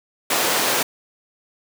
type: high-pass noise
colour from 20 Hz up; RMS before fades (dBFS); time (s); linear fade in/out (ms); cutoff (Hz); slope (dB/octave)
pink; -20; 0.3-0.83; 5; 390; 12
effects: none